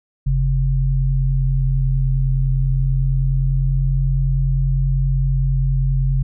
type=tone pair together; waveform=sine; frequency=44.7 / 134.3 Hz; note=F1 / C3; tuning=+41 / +46 cents; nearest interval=octave + perfect fifth; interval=1905 cents; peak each=-17 dBFS; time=0.26-6.23 s; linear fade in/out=10 ms; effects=none